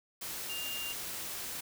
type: tone in noise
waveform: sine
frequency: 2800 Hz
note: F7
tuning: 4 cents sharp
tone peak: -38 dBFS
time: 0.49-0.93 s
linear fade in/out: 10 ms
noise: white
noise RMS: -40 dBFS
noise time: 0.21-1.61 s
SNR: -1 dB
effects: none